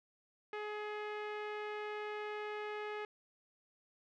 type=tone with low-pass filter; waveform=sawtooth; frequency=421.1 Hz; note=G#4; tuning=24 cents sharp; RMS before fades=-42 dBFS; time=0.53-3.05 s; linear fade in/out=2 ms; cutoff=2300 Hz; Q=1.6; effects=none